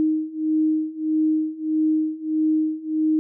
sine beating tone pair, 311.1 / 312.7 Hz, D#4 / D#4, 0 / +9 cents, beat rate 1.6 Hz, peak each -23 / -21 dBFS, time 0-3.19 s, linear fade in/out 0 ms, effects none

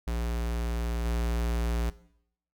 square tone with level steps, 58.27 Hz, A#1, in tune, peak -29 / -27 dBFS, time 0.07-1.9 s, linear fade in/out 5 ms, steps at 1.05 s, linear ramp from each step 5 ms, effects noise-tail reverb RT60 0.7 s tail -18 dB re dry

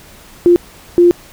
sine tone bursts at uneven times, 349.2 Hz, F4, in tune, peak -4 dBFS, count 2, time 0.46-0.56 / 0.98-1.11 s, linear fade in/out 0 ms, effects pink hiss -40 dBFS RMS until 1.32 s

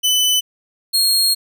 sawtooth tone pair in turn, 3004 / 4262 Hz, F#7 / C8, +26 / +31 cents, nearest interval tritone, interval 605 cents, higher second, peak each -10 dBFS, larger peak neither, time 0.03-0.41 / 0.93-1.35 s, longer second, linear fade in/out 20 ms, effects none

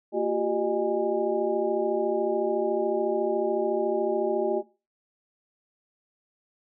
sine tone cluster, 228.5 / 355.4 / 389.3 / 610 / 823 Hz, A#3 / F4 / G4 / D#5 / G#5, -34 / +30 / -12 / -34 / -16 cents, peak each -34 / -28 / -27 / -29 / -34 dBFS, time 0.12-4.63 s, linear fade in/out 50 ms, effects noise-tail reverb RT60 0.3 s tail -18 dB re dry

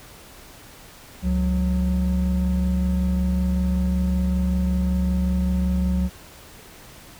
triangle tone pair together, 69.3 / 182.62 Hz, C#2 / F#3, 0 / -22 cents, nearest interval octave + perfect fourth, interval 1678 cents, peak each -19 dBFS, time 1.22-6.1 s, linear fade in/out 50 ms, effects tanh soft clip ceiling -9 dBFS + pink hiss -45 dBFS RMS until 7.19 s

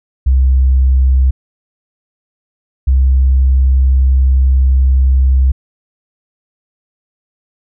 sine tone pair in turn, 65.41 / 65.76 Hz, C2 / C2, 0 / +9 cents, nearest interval unison, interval 9 cents, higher second, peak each -5 / -5 dBFS, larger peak neither, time 0.26-1.31 / 2.87-5.52 s, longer second, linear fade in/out 10 ms, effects tanh soft clip ceiling -3 dBFS

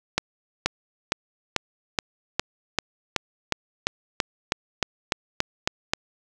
accelerating click train, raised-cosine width 0.2 ms, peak -3 dBFS, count 17, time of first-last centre 0.18-5.935 s, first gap 480 ms, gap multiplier 0.96, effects none

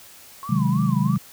sine tone with vibrato, 1070 Hz, C6, 38 cents sharp, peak -31 dBFS, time 0.43-1.16 s, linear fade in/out 0 ms, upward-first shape sine, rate 3.1 Hz, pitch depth 170 cents each way
sine chord, Ab dominant seventh, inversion first, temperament equal, 130.81 / 155.56 / 185 / 207.7 Hz, C3 / Eb3 / Gb3 / Ab3, 0 / 0 / 0 / 0 cents, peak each -23 dBFS, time 0.49-1.18 s, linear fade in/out 10 ms
effects white hiss -46 dBFS RMS until 1.32 s

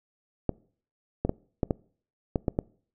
clicks, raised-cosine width 2 ms, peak -11 dBFS, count 8, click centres 0.493 / 1.25 / 1.294 / 1.632 / 1.708 / 2.358 / 2.482 / 2.589 s, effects noise-tail reverb RT60 0.5 s tail -24 dB re dry

